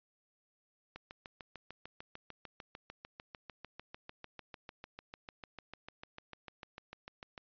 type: click train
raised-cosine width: 0.3 ms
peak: -30 dBFS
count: 44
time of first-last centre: 0.96-7.378 s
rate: 6.7 Hz
effects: resampled to 11025 Hz